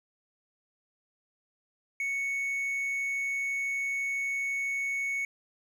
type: tone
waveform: triangle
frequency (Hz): 2217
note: C#7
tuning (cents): 0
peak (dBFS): -27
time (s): 2-5.25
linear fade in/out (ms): 2
effects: none